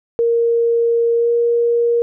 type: tone with pitch glide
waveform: sine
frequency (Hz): 466.2 to 471.1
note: A#4 to A#4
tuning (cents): 0 to +18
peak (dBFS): -12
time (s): 0.19-2.02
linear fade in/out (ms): 0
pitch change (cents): +18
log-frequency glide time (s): 1.15-1.3
effects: none